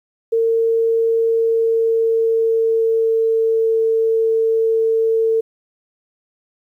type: tone with pitch glide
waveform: sine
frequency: 455 to 449 Hz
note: A#4 to A4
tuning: -42 to +35 cents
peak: -13 dBFS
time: 0.32-5.41 s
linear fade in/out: 10 ms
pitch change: -23 cents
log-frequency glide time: 1.28-3.65 s
effects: 9-bit